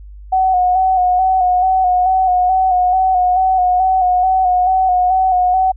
sine tone with vibrato, 740 Hz, F#5, in tune, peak -10 dBFS, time 0.32-5.72 s, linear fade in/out 10 ms, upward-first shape square, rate 2.3 Hz, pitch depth 32 cents each way, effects added 50 Hz sine -32 dBFS peak until 5.76 s

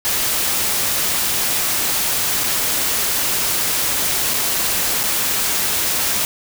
white noise with dropouts, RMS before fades -19 dBFS, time 0.05-6.25 s, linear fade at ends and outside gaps 0 ms, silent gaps 2.436-2.44 / 4.337-4.341 / 5.032-5.037 s, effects none

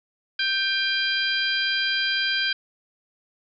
harmonic tone with a mistuned harmonic, 798 Hz, G5, 31 cents sharp, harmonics 2 / 3 / 4 / 5 / 6, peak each -25 / -30 / -27 / -31 / -29 dBFS, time 0.39-2.53 s, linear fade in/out 5 ms, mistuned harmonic 2, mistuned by -34 cents, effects none

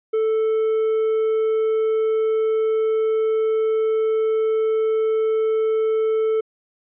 triangle tone, 440 Hz, A4, in tune, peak -15 dBFS, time 0.13-6.41 s, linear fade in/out 10 ms, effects resampled to 8000 Hz

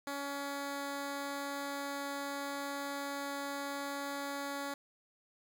10% pulse tone, 281.2 Hz, C#4, 25 cents sharp, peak -29 dBFS, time 0.07-4.74 s, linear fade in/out 2 ms, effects none

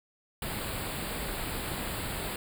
pink band-stop noise, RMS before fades -35 dBFS, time 0.42-2.36 s, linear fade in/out 2 ms, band 4800 to 7500 Hz, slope 96 dB/octave, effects none

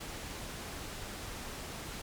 pink low-pass noise, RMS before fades -43 dBFS, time 0-2.02 s, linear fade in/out 10 ms, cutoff 11000 Hz, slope 12 dB/octave, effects none

